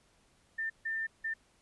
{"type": "tone bursts at uneven times", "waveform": "sine", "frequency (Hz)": 1794, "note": "A6", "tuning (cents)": 33, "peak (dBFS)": -32, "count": 3, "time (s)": [[0.58, 0.7], [0.85, 1.07], [1.24, 1.34]], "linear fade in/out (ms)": 10, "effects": ["pink hiss -68 dBFS RMS until 1.61 s", "resampled to 24000 Hz"]}